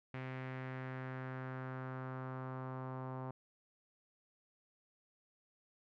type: tone with low-pass filter sweep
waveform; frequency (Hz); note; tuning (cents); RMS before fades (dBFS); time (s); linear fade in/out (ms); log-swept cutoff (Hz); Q
sawtooth; 130; C3; -11; -44; 0.14-3.31; 2; 2200 to 1000; 2.4
effects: none